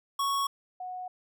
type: tone pair in turn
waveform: square / sine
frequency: 1109 / 733.7 Hz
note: C#6 / F#5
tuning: 0 / -15 cents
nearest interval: perfect fifth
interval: 715 cents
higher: first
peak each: -27 / -35 dBFS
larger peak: first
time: 0.19-0.47 / 0.8-1.08 s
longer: neither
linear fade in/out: 5 ms
effects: none